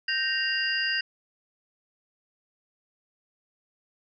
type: tone cluster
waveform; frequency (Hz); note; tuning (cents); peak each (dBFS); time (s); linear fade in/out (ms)
sine; 1556 / 1861 / 2796 / 4850; G6 / A#6 / F7 / D#8; -13 / -3 / +1 / -45; -30; 0.08-1.01; 5
effects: none